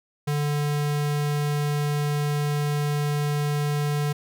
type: tone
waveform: square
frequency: 146.8 Hz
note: D3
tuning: in tune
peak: -23 dBFS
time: 0.27-4.13 s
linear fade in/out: 10 ms
effects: none